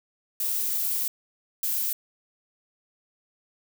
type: noise bursts at uneven times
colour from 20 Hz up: violet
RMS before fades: -27 dBFS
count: 2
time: 0.4-1.08 / 1.63-1.93 s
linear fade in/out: 2 ms
effects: none